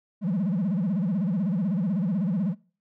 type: tone with vibrato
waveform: triangle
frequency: 187.2 Hz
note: F#3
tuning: 20 cents sharp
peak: -20 dBFS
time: 0.21-2.55 s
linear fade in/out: 50 ms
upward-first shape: sine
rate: 16 Hz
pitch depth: 250 cents each way
effects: noise-tail reverb RT60 0.4 s tail -25 dB re dry + tanh soft clip ceiling -17 dBFS